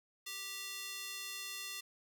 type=tone with high-pass filter; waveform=square; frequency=392 Hz; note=G4; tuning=in tune; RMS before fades=-44 dBFS; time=0.26-1.81 s; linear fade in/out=10 ms; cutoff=2900 Hz; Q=0.97; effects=none